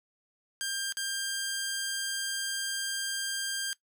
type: tone with dropouts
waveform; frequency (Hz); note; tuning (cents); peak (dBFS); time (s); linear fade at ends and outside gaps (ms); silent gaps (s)
10% pulse; 1595; G6; +30; -22; 0.61-3.73; 0; 0.923-0.97
effects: noise-tail reverb RT60 0.1 s tail -20 dB re dry